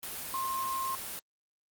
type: tone in noise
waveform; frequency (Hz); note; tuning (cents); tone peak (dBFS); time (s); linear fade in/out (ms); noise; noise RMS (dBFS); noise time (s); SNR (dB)
sine; 1060; C6; +22; -31; 0.34-0.95; 0; white; -39; 0.03-1.19; +5
effects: Opus 32 kbps